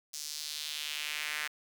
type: tone with high-pass filter sweep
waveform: sawtooth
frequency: 150.6 Hz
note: D3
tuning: 44 cents sharp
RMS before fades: -38 dBFS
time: 0.13-1.48 s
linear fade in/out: 10 ms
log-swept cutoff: 5800 to 1800 Hz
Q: 2.1
effects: none